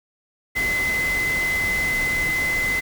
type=tone in noise; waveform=sine; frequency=2039 Hz; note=C7; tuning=45 cents flat; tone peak=-20 dBFS; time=0.55-2.81 s; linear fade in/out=20 ms; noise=pink; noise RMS=-30 dBFS; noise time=0.55-2.81 s; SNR=+7 dB; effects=none